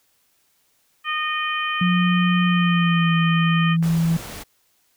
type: harmonic tone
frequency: 615 Hz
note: D#5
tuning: 20 cents flat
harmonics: 2 / 3 / 4 / 5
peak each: -25 / -27 / -28 / -29 dBFS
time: 1.04-3.77 s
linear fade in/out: 50 ms
type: tone with pitch glide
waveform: sine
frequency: 178.3 to 165.4 Hz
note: F3 to E3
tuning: +36 to +6 cents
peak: -16 dBFS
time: 1.81-4.17 s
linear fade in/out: 5 ms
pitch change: -130 cents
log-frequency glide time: 2.45-3.14 s
type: noise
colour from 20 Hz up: pink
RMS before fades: -35 dBFS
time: 3.82-4.44 s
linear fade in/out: 20 ms
type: clicks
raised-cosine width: 0.5 ms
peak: -21 dBFS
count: 2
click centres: 3.827 / 3.841 s
effects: white hiss -64 dBFS RMS until 4.96 s